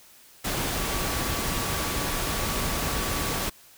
sine tone in noise, 1144 Hz, D6, 46 cents flat, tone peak -38 dBFS, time 0.77-3.46 s, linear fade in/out 10 ms, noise pink, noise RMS -28 dBFS, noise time 0.44-3.5 s, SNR -13 dB, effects white hiss -53 dBFS RMS until 3.77 s

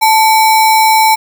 sine tone with sample-and-hold, 880 Hz, A5, in tune, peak -5 dBFS, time 0.01-1.16 s, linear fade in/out 20 ms, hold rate 3150 Hz, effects none

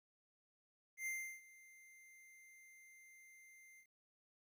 square tone with ADSR envelope, 2093 Hz, C7, in tune, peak -40 dBFS, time 0.97-3.87 s, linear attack 95 ms, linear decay 340 ms, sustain -21 dB, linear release 82 ms, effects 13-bit

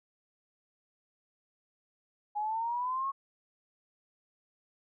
sine exponential sweep, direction up, 826 to 1106 Hz, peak -30 dBFS, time 2.35-3.12 s, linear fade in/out 20 ms, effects none

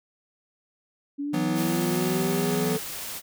sine linear sweep, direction up, 280.9 to 440 Hz, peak -27 dBFS, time 1.18-2.79 s, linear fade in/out 20 ms
square chord, E suspended second, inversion none, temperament equal with one note detuned, 163.39 / 185 / 246.9 Hz, E3 / F#3 / B3, -15 / 0 / 0 cents, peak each -30 dBFS, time 1.33-2.77 s, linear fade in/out 10 ms
white noise, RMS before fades -35 dBFS, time 1.54-3.22 s, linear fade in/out 50 ms
effects none

